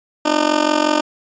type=tone with amplitude modulation; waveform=15% pulse; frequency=303.1 Hz; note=D#4; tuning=45 cents flat; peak=-4 dBFS; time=0.25-1.01 s; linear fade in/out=10 ms; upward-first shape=sine; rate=45.6 Hz; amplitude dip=85%; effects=resampled to 16000 Hz